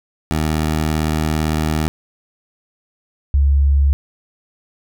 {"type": "tone pair in turn", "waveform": ["15% pulse", "sine"], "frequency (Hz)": [77.78, 69.93], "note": ["D#2", "C#2"], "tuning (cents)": [0, 16], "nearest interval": "major second", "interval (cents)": 184, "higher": "first", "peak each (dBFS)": -10, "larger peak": "neither", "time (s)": [[0.31, 1.88], [3.34, 3.93]], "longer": "first", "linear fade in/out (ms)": 0, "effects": []}